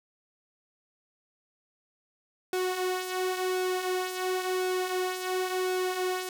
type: tone with flanger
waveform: sawtooth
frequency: 368.9 Hz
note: F#4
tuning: 5 cents flat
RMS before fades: -30 dBFS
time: 2.53-6.29 s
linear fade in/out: 2 ms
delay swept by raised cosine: 0.99 to 5.39 ms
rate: 0.94 Hz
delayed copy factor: -0.5
effects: none